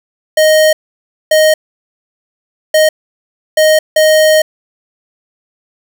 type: tone bursts at uneven times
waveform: square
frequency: 622.3 Hz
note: D#5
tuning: in tune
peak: -6 dBFS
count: 5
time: 0.37-0.73 / 1.31-1.54 / 2.74-2.89 / 3.57-3.79 / 3.96-4.42 s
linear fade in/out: 5 ms
effects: none